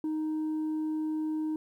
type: tone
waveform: sine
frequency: 311.1 Hz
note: D#4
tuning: in tune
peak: -26 dBFS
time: 0.04-1.56 s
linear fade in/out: 2 ms
effects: tanh soft clip ceiling -28 dBFS + 11-bit